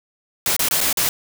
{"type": "noise with dropouts", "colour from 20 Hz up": "white", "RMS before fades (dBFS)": -19, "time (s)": [0.46, 1.09], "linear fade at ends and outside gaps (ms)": 1, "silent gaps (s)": [[0.565, 0.593], [0.686, 0.71], [0.806, 0.812], [0.928, 0.972]], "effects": []}